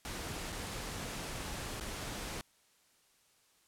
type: noise with dropouts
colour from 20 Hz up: pink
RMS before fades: -41 dBFS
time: 0.05-2.41 s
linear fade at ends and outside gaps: 0 ms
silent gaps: 0.522-0.526 / 1.798-1.809 s
effects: white hiss -69 dBFS RMS until 3.67 s + low-pass 11000 Hz 12 dB/octave